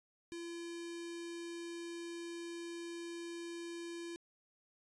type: tone with notch filter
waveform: square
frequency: 340 Hz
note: F4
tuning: 46 cents flat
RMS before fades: -45 dBFS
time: 0.32-4.16 s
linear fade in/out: 0 ms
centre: 760 Hz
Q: 0.54
effects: resampled to 22050 Hz